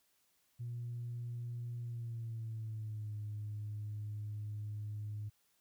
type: tone with pitch glide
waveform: sine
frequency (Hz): 119.5 to 105.24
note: A#2 to G#2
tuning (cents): +43 to +23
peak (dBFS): -38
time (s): 0.59-5.3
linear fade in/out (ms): 20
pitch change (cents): -220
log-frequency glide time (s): 1.8-3.16
effects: tanh soft clip ceiling -35 dBFS + white hiss -75 dBFS RMS until 5.6 s